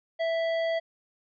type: tone with hard clipping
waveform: sine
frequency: 659.3 Hz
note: E5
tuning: in tune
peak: -27 dBFS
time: 0.19-0.8 s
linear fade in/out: 20 ms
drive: 12 dB
effects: resampled to 11025 Hz